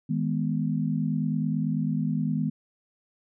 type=chord; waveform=sine; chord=G# minor; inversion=second; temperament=equal with one note detuned; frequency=158.28 / 207.7 / 246.9 Hz; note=D#3 / G#3 / B3; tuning=+30 / 0 / 0 cents; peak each=-27 / -29 / -29 dBFS; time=0.09-2.5 s; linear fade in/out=10 ms; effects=none